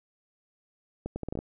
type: accelerating click train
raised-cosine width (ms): 2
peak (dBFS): -20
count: 8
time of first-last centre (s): 1.06-1.389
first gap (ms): 100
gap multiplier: 0.73
effects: none